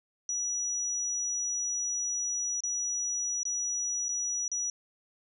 sine tone with dropouts, 5850 Hz, F#8, 21 cents flat, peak -29 dBFS, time 0.29-4.7 s, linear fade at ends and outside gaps 1 ms, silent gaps 2.605-2.636 / 3.432-3.453 / 4.084-4.09 / 4.48-4.516 s, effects none

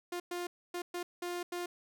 sawtooth tone bursts at uneven times, 352.1 Hz, F4, 14 cents sharp, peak -32 dBFS, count 6, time 0.12-0.2 / 0.31-0.47 / 0.74-0.82 / 0.94-1.03 / 1.22-1.43 / 1.52-1.66 s, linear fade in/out 5 ms, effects none

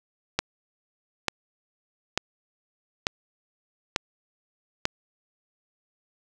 click train, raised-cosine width 0.2 ms, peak -5 dBFS, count 6, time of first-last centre 0.39-4.854 s, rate 1.12 Hz, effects none

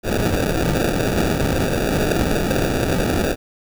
white noise with sample-and-hold, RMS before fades -19 dBFS, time 0.03-3.36 s, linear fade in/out 50 ms, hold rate 1050 Hz, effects none

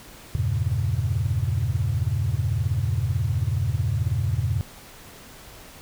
sine chord, E diminished seventh, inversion none, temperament equal, 82.41 / 98 / 116.54 / 138.59 Hz, E2 / G2 / Bb2 / Db3, 0 / 0 / 0 / 0 cents, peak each -27 / -25 / -25 / -28 dBFS, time 0.35-4.61 s, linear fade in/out 0 ms, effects tanh soft clip ceiling -12 dBFS + pink hiss -45 dBFS RMS until 5.81 s

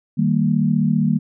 sine chord, Eb major, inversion none, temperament equal with one note detuned, 155.56 / 196 / 231.2 Hz, Eb3 / G3 / Bb3, 0 / 0 / -14 cents, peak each -19 dBFS, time 0.17-1.19 s, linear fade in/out 20 ms, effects none

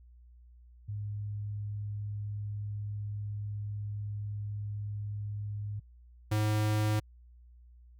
sine / square tone pair in turn, 103.6 / 106.76 Hz, G#2 / G#2, -4 / +48 cents, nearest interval minor second, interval 52 cents, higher second, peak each -34 / -27 dBFS, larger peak second, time 0.88-5.8 / 6.31-7 s, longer first, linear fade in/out 10 ms, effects added 60 Hz sine -53 dBFS peak until 7.99 s

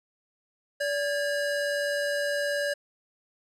square tone pair together, 577 / 1632 Hz, D5 / G#6, -31 / -31 cents, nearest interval octave + tritone, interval 1800 cents, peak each -28 / -32 dBFS, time 0.8-2.74 s, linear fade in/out 10 ms, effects low-pass 10000 Hz 12 dB/octave

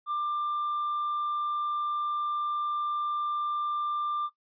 triangle tone with hard clipping, 1189 Hz, D6, 21 cents sharp, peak -28 dBFS, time 0.06-4.3 s, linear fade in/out 50 ms, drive 5 dB, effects noise-tail reverb RT60 0.1 s tail -21 dB re dry + resampled to 11025 Hz

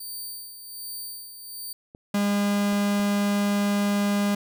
10% pulse tone with tremolo, 4600 Hz, D8, 37 cents flat, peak -26 dBFS, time 0-1.73 s, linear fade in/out 5 ms, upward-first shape sine, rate 1.3 Hz, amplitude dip 60%
clicks, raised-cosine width 2 ms, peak -30 dBFS, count 3, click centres 1.949 / 2.729 / 2.998 s
45% pulse tone, 203.3 Hz, G#3, 37 cents flat, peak -21 dBFS, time 2.14-4.35 s, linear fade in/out 5 ms
effects none

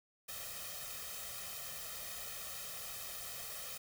white noise with comb filter, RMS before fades -45 dBFS, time 0.28-3.78 s, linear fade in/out 10 ms, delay 1.6 ms, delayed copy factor +1, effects none

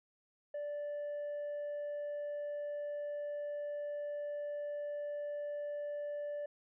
triangle tone with tanh clipping, 585 Hz, D5, 7 cents flat, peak -38 dBFS, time 0.54-6.46 s, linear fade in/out 5 ms, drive 7 dB, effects none

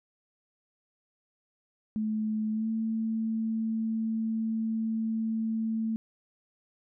sine tone with pitch glide, 216.3 to 222.8 Hz, A3 to A3, -29 to +22 cents, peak -27 dBFS, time 1.96-5.96 s, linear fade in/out 0 ms, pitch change +51 cents, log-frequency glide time 2.52-2.68 s, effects none

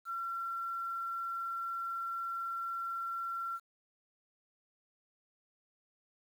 sine tone with quantisation, 1361 Hz, F6, 45 cents flat, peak -35 dBFS, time 0.05-3.6 s, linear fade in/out 50 ms, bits 10, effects none

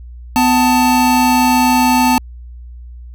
square tone pair together, 250.8 / 884 Hz, B3 / A5, +27 / +8 cents, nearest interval octave + minor seventh, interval 2181 cents, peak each -13 dBFS, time 0.36-2.18 s, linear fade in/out 0 ms, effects added 60 Hz sine -30 dBFS peak until 3.14 s

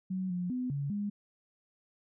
sine tone with pitch steps, 186.9 / 178.4 / 251.6 / 141.3 / 204.7 Hz, F#3 / F3 / B3 / C#3 / G#3, +18 / +37 / +32 / +34 / -25 cents, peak -31 dBFS, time 0.1-1.1 s, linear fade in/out 10 ms, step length 200 ms, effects none

